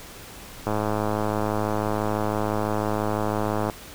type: click train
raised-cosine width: 1 ms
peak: -11 dBFS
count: 322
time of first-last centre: 0.67-3.698 s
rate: 106 Hz
effects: pink hiss -42 dBFS RMS until 3.94 s